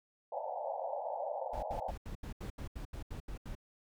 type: band-pass noise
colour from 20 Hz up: pink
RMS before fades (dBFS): -39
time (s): 0.32-1.91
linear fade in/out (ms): 5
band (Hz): 520 to 890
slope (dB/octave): 96
type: noise bursts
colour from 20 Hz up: brown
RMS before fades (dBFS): -42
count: 12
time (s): 1.53-3.552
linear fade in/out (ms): 5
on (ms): 97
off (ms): 78
effects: none